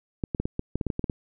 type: clicks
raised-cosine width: 3 ms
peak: -14 dBFS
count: 12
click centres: 0.238 / 0.348 / 0.4 / 0.455 / 0.594 / 0.756 / 0.812 / 0.867 / 0.902 / 0.994 / 1.042 / 1.098 s
effects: none